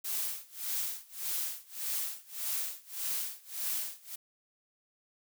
blue noise with tremolo, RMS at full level -33 dBFS, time 0.04-4.16 s, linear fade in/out 10 ms, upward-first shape sine, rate 1.7 Hz, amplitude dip 95%, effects none

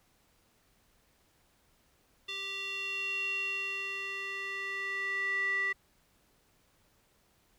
square tone with band-pass filter sweep, 392 Hz, G4, in tune, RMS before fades -35 dBFS, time 2.28-5.73 s, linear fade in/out 10 ms, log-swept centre 3200 to 1900 Hz, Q 8.1, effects pink hiss -69 dBFS RMS until 7.58 s

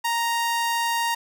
sawtooth tone, 932.3 Hz, A#5, in tune, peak -18 dBFS, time 0.04-1.15 s, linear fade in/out 10 ms, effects none

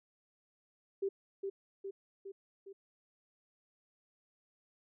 sine tone with echo, 392 Hz, G4, in tune, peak -31 dBFS, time 1.02-1.09 s, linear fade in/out 10 ms, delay 410 ms, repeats 4, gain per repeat -4 dB, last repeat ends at 2.73 s, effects none

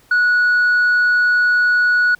sine tone, 1465 Hz, F#6, 18 cents flat, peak -9 dBFS, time 0.11-2.15 s, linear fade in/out 5 ms, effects tanh soft clip ceiling -10 dBFS + pink hiss -52 dBFS RMS until 2.19 s

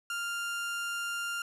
30% pulse tone, 1396.9 Hz, F6, in tune, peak -30 dBFS, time 0.1-1.42 s, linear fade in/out 2 ms, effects resampled to 32000 Hz + 12-bit

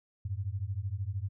sine beating tone pair, 91.7 / 104.7 Hz, F#2 / G#2, -15 / +15 cents, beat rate 13 Hz, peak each -35 / -35 dBFS, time 0.25-1.29 s, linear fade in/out 5 ms, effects none

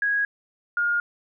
sine tone pair in turn, 1653 / 1420.4 Hz, G#6 / F6, -9 / +29 cents, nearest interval minor third, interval 262 cents, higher first, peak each -20 dBFS, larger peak neither, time 0.02-0.25 / 0.77-1 s, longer neither, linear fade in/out 2 ms, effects none

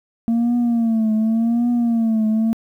sine tone with vibrato, 228.7 Hz, A#3, 33 cents flat, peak -12 dBFS, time 0.28-2.53 s, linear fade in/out 0 ms, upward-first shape triangle, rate 0.88 Hz, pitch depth 100 cents each way, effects tanh soft clip ceiling -14 dBFS + 9-bit

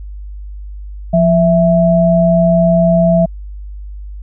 sine tone pair together, 173.92 / 659.3 Hz, F3 / E5, -7 / 0 cents, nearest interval octave + major seventh, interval 2307 cents, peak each -10 dBFS, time 1.13-3.26 s, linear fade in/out 10 ms, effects added 50 Hz sine -25 dBFS peak until 4.22 s

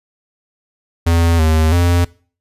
square tone with pitch steps, 84.1 / 79.1 / 87.1 Hz, E2 / D#2 / F2, +35 / +29 / -4 cents, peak -11 dBFS, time 1.06-2.05 s, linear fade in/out 10 ms, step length 330 ms, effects noise-tail reverb RT60 0.4 s tail -22 dB re dry + resampled to 32000 Hz

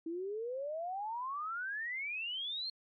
sine exponential sweep, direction up, 320 to 4300 Hz, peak -36 dBFS, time 0.06-2.7 s, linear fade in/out 5 ms, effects MP3 32 kbps

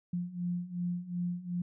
sine beating tone pair, 174.61 / 177.31 Hz, F3 / F3, 0 / +27 cents, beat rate 2.7 Hz, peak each -37 / -34 dBFS, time 0.13-1.62 s, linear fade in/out 5 ms, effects none

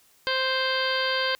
harmonic tone, 523.3 Hz, C5, in tune, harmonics 1 / 2 / 3 / 4 / 5 / 6 / 7 / 8 / 9, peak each -29 / -31 / -28 / -34 / -37 / -31 / -36 / -36 / -33 dBFS, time 0.27-1.35 s, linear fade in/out 0 ms, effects white hiss -60 dBFS RMS until 1.39 s

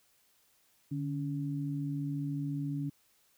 sine tone pair together, 146.83 / 281 Hz, D3 / C#4, 0 / +24 cents, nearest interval major seventh, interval 1124 cents, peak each -34 / -36 dBFS, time 0.91-2.9 s, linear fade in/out 10 ms, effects white hiss -69 dBFS RMS until 3.37 s

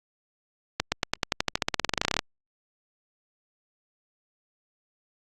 accelerating click train, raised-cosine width 0.2 ms, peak -5 dBFS, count 24, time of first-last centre 0.8-2.191 s, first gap 120 ms, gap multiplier 0.93, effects Opus 48 kbps

